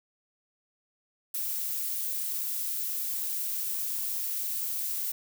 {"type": "noise", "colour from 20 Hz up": "violet", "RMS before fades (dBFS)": -32, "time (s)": [1.34, 5.12], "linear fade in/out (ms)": 5, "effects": []}